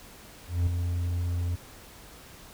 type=tone with ADSR envelope; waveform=triangle; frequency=87.31 Hz; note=F2; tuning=in tune; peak=-18 dBFS; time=0.47-1.56 s; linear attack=200 ms; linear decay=4 ms; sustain=-6 dB; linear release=12 ms; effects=pink hiss -49 dBFS RMS until 2.53 s